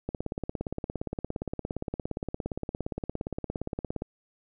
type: click train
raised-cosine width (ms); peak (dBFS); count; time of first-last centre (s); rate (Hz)
2; -18; 69; 0.09-4.021; 17.3
effects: none